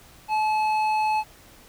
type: tone with hard clipping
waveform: sine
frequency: 861 Hz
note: A5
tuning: 38 cents flat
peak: -22 dBFS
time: 0.28-1.24 s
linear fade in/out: 50 ms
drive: 8 dB
effects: pink hiss -51 dBFS RMS until 1.68 s